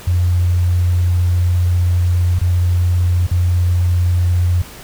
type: tone with dropouts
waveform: sine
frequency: 88.5 Hz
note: F2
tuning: 23 cents sharp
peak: -11 dBFS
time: 0.07-4.62 s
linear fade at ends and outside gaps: 5 ms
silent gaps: 2.389-2.413 / 3.268-3.312 s
effects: pink hiss -36 dBFS RMS until 4.83 s